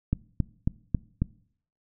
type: click train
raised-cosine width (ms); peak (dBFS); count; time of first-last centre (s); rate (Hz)
5; -11; 5; 0.13-1.22; 3.67
effects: noise-tail reverb RT60 0.6 s tail -22 dB re dry